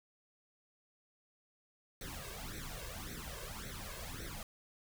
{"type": "noise with flanger", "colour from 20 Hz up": "pink", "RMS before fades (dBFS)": -45, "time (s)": [2.01, 4.43], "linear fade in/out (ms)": 2, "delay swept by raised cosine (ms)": [0.5, 1.9], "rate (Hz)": 1.8, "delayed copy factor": 0.85, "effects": []}